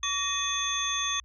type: tone cluster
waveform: sine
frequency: 1136 / 1861 / 2523 / 3458 / 6320 Hz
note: C#6 / A#6 / D#7 / A7 / G8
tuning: +42 / -3 / +23 / -31 / +13 cents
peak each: -33 / -37 / -37 / -30 / -32 dBFS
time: 0.03-1.2 s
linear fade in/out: 2 ms
effects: added 60 Hz sine -52 dBFS peak until 1.24 s